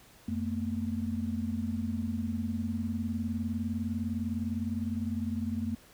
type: tone cluster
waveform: sine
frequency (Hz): 89.9 / 220.1 / 239.9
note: F#2 / A3 / A#3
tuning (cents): -49 / +1 / +50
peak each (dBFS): -36 / -33 / -35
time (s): 0.28-5.75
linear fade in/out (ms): 5
effects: pink hiss -57 dBFS RMS until 5.93 s